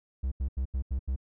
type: tone bursts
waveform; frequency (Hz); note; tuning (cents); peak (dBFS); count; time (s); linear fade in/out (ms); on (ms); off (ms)
triangle; 65.41; C2; 0; -25; 6; 0.23-1.162; 10; 87; 82
effects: none